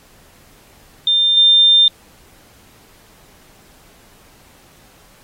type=tone with level steps; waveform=sine; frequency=3600 Hz; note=A7; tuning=39 cents sharp; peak=-11 / -7 dBFS; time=1.07-1.88 s; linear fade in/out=2 ms; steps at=1.37 s; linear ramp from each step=2 ms; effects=pink hiss -49 dBFS RMS until 5.23 s + AAC 48 kbps